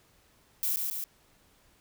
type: noise with echo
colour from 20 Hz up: violet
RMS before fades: -29 dBFS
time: 0.63-0.76 s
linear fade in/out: 0 ms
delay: 140 ms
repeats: 2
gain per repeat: -3 dB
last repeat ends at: 1.04 s
effects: pink hiss -64 dBFS RMS until 1.8 s